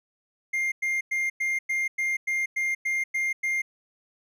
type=tone bursts; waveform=triangle; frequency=2112 Hz; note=C7; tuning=16 cents sharp; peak=-22 dBFS; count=11; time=0.53-3.62 s; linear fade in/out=10 ms; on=190 ms; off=100 ms; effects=none